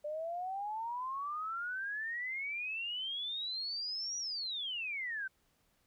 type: exponential two-way sweep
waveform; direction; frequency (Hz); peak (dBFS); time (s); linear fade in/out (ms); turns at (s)
sine; up then down; 587.3 to 5830 to 1512; -36; 0.04-5.28; 10; 4.18
effects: pink hiss -74 dBFS RMS until 5.86 s